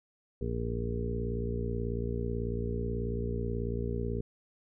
harmonic tone with a mistuned harmonic, 58.27 Hz, A#1, in tune, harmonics 1 / 2 / 3 / 4 / 5 / 6 / 7 / 8, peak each -35 / -36 / -41 / -39 / -48 / -47 / -38 / -41 dBFS, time 0.41-4.21 s, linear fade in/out 5 ms, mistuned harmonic 1, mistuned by +17 cents, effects none

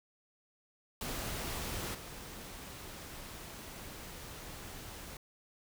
pink noise with level steps, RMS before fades -39 / -47 dBFS, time 1.01-5.17 s, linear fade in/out 2 ms, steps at 1.94 s, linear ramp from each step 10 ms, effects none

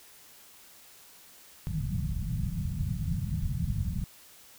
white low-pass noise, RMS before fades -31 dBFS, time 1.67-4.04 s, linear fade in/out 0 ms, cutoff 180 Hz, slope 48 dB/octave, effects white hiss -54 dBFS RMS until 4.58 s

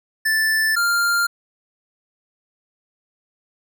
square tone pair in turn, 1760 / 1396.9 Hz, A6 / F6, 0 / 0 cents, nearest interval major third, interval 400 cents, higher first, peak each -17 dBFS, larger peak neither, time 0.25-0.76 / 0.76-1.27 s, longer neither, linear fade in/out 10 ms, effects none

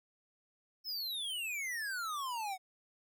square exponential sweep, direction down, 5340 to 730 Hz, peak -37 dBFS, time 0.84-2.58 s, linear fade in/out 50 ms, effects none

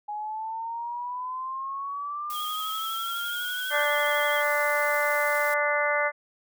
sine exponential sweep, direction up, 830.6 to 1548 Hz, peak -30 dBFS, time 0.08-3.84 s, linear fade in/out 10 ms
blue noise, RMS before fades -39 dBFS, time 2.3-5.54 s, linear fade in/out 0 ms
sine tone with vibrato, 3257 Hz, G#7, 34 cents flat, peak -34 dBFS, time 2.32-4.44 s, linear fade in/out 50 ms, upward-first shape triangle, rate 12 Hz, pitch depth 54 cents each way
harmonic tone, 293.1 Hz, D4, 3 cents flat, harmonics 2 / 3 / 4 / 5 / 6 / 7, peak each -27 / -32 / -30 / -30 / -31 / -28 dBFS, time 3.7-6.12 s, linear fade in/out 50 ms
effects none

